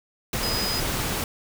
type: tone in noise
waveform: sine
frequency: 4987 Hz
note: D#8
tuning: 3 cents sharp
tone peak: -27 dBFS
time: 0.43-0.8 s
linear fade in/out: 2 ms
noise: pink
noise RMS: -27 dBFS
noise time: 0.33-1.24 s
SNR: -3 dB
effects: none